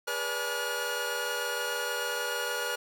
sawtooth tone cluster, 410.4 / 487.2 / 576 / 859 / 1435 Hz, G#4 / B4 / D5 / A5 / F6, -21 / -24 / -34 / -42 / +47 cents, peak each -38 / -32 / -35 / -38 / -29 dBFS, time 0.07-2.76 s, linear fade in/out 10 ms, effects none

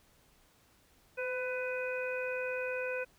harmonic tone with a mistuned harmonic, 499.3 Hz, B4, 19 cents sharp, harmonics 1 / 2 / 3 / 4 / 5, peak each -35 / -48 / -40 / -51 / -40 dBFS, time 1.17-3.05 s, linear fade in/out 20 ms, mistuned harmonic 1, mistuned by +32 cents, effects pink hiss -66 dBFS RMS until 3.18 s

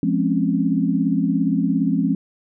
sine chord, Db major seventh, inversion first, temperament just, 173.24 / 207.9 / 259.9 / 277.2 Hz, F3 / Ab3 / C4 / Db4, -14 / +2 / -11 / 0 cents, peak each -22 dBFS, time 0.03-2.15 s, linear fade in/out 2 ms, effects none

